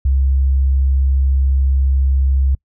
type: tone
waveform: sine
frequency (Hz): 67.1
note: C2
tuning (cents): +44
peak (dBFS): -11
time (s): 0.05-2.55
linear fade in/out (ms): 5
effects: noise-tail reverb RT60 0.1 s tail -26 dB re dry